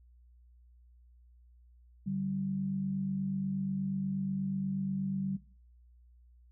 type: tone pair together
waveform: sine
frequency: 144.3 / 192.62 Hz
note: D3 / G3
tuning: -30 / -30 cents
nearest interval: perfect fourth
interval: 500 cents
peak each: -38 / -32 dBFS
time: 2.06-5.37 s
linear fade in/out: 10 ms
effects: noise-tail reverb RT60 0.5 s tail -21 dB re dry + added 60 Hz sine -57 dBFS peak until 6.51 s